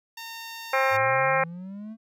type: tone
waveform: 10% pulse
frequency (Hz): 914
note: A#5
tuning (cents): -34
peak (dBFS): -28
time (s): 0.17-0.97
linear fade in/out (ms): 5
type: harmonic tone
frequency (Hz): 266.2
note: C4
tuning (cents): +30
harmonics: 2 / 3 / 4 / 5 / 6 / 7 / 8 / 9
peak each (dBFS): -25 / -27 / -28 / -29 / -30 / -30 / -31 / -32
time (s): 0.73-1.44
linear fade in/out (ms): 5
type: linear sweep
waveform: triangle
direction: up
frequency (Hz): 98.8 to 226.1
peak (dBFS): -33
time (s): 0.9-1.97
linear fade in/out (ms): 50
effects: none